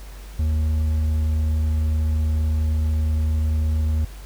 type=tone with hard clipping; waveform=triangle; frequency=77.78 Hz; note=D#2; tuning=in tune; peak=-19 dBFS; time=0.39-4.05 s; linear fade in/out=5 ms; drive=7 dB; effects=added 49 Hz sine -35 dBFS peak until 4.25 s + pink hiss -46 dBFS RMS until 4.25 s